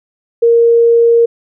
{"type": "tone", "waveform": "sine", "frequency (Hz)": 466.2, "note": "A#4", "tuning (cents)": 0, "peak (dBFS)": -5, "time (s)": [0.42, 1.26], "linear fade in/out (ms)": 10, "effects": []}